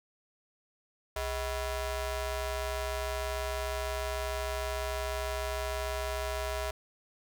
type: ring-modulated tone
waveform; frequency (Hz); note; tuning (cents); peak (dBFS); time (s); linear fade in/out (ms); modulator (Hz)
sawtooth; 349.2; F4; 0; -25; 1.16-6.71; 5; 286
effects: none